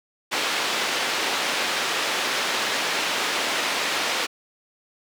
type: band-pass noise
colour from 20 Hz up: white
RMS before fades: -25 dBFS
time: 0.31-4.27 s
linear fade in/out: 20 ms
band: 300 to 3600 Hz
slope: 12 dB/octave
effects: none